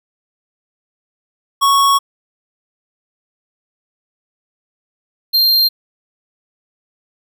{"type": "tone pair in turn", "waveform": "square", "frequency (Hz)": [1108.7, 4186], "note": ["C#6", "C8"], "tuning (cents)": [0, 0], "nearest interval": "octave + major seventh", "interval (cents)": 2300, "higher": "second", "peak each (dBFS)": -10, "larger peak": "neither", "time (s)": [[1.61, 1.99], [5.33, 5.69]], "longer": "first", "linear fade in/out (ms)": 20, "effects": []}